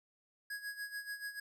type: tone with tremolo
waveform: square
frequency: 1661.2 Hz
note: G#6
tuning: in tune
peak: -39 dBFS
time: 0.5-1.4 s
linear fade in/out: 5 ms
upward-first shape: sine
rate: 6.9 Hz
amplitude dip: 75%
effects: none